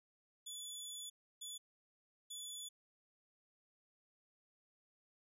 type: tone bursts at uneven times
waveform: 20% pulse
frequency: 3445 Hz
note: A7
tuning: 37 cents flat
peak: -40 dBFS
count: 3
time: 0.46-1.1 / 1.41-1.58 / 2.3-2.69 s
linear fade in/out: 10 ms
effects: none